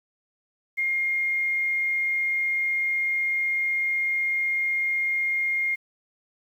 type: tone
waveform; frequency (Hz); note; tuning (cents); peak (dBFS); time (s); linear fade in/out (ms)
sine; 2128; C7; +29; -22; 0.77-5.76; 20
effects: 9-bit